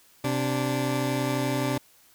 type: tone pair together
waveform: 20% pulse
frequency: 130 / 291.8 Hz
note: C3 / D4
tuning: -11 / -11 cents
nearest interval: octave + major second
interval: 1400 cents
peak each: -22 / -23 dBFS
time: 0.24-1.78 s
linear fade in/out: 5 ms
effects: white hiss -58 dBFS RMS until 2.14 s